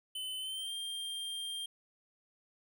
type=tone with pitch glide; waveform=square; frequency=3036 to 3191 Hz; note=F#7 to G7; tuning=+44 to +30 cents; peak=-38 dBFS; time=0.15-1.66 s; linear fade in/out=5 ms; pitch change=+86 cents; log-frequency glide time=0.39-0.74 s; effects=none